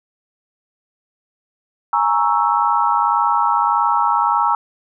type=chord; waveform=sine; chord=A# half-diminished seventh; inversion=third; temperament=equal; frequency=830.6 / 932.3 / 1108.7 / 1318.5 Hz; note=G#5 / A#5 / C#6 / E6; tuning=0 / 0 / 0 / 0 cents; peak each=-20 / -17 / -21 / -19 dBFS; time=1.93-4.55 s; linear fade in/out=2 ms; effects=none